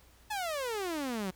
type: exponential sweep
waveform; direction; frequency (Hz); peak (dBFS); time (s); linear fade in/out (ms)
sawtooth; down; 877 to 179.5; -29; 0.3-1.31; 10
effects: added 60 Hz sine -61 dBFS peak until 1.35 s + pink hiss -62 dBFS RMS until 1.35 s